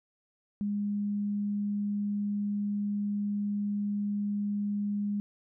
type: tone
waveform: sine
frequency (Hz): 204.8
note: G#3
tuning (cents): -24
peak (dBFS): -28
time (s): 0.61-5.2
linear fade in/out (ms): 0
effects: none